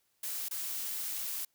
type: noise with dropouts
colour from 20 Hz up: blue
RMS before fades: -37 dBFS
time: 0.23-1.45 s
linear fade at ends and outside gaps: 5 ms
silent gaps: 0.486-0.51 s
effects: white hiss -75 dBFS RMS until 1.54 s